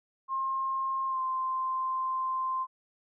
sine tone with pitch glide, 1066 to 1043.5 Hz, C6 to C6, +32 to -5 cents, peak -28 dBFS, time 0.28-2.67 s, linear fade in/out 50 ms, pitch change -37 cents, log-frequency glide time 1.07-1.2 s, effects none

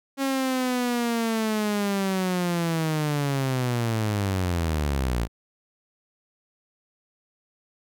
sawtooth linear sweep, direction down, 274.2 to 55 Hz, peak -19 dBFS, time 0.17-5.28 s, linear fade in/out 50 ms, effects none

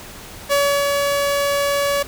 sawtooth tone with ADSR envelope, 567 Hz, C#5, 39 cents sharp, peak -10 dBFS, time 0.49-2.03 s, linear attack 32 ms, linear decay 330 ms, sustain -3 dB, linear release 8 ms, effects pink hiss -37 dBFS RMS until 2.07 s

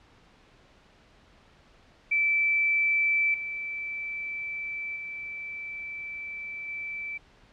sine tone with level steps, 2323 Hz, D7, 20 cents flat, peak -21 / -31 / -34 / -32 dBFS, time 2.11-7.18 s, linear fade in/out 10 ms, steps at 3.34 / 4.96 / 6.68 s, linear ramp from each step 2 ms, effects pink hiss -58 dBFS RMS until 7.52 s + low-pass 4000 Hz 12 dB/octave

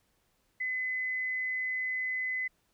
sine tone, 2025 Hz, B6, 43 cents sharp, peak -30 dBFS, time 0.6-2.48 s, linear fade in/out 10 ms, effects pink hiss -73 dBFS RMS until 2.73 s

